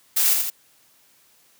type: noise with echo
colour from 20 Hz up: blue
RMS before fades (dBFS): -19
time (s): 0.16-0.34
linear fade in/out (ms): 10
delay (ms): 81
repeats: 2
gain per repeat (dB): -4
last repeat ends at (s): 0.502
effects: white hiss -58 dBFS RMS until 1.59 s + high-pass 80 Hz 12 dB/octave